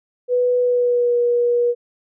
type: tone with pitch glide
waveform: sine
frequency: 493.9 to 480.7 Hz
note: B4 to B4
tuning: 0 to -47 cents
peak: -14 dBFS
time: 0.28-1.75 s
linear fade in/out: 50 ms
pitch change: -47 cents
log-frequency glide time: 0.6-1.17 s
effects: none